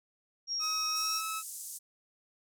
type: tone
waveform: sine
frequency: 5588 Hz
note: F8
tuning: in tune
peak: -31 dBFS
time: 0.47-1.22 s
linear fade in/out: 50 ms
type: tone with pitch glide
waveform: sawtooth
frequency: 1272 to 1298.7 Hz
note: D#6 to E6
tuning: +38 to -26 cents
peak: -31 dBFS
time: 0.59-1.43 s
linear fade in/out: 50 ms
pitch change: +36 cents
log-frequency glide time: 0.9-1.17 s
type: band-pass noise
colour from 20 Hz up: pink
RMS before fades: -43 dBFS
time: 0.95-1.79 s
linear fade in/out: 20 ms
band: 7100 to 12000 Hz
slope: 24 dB/octave
effects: none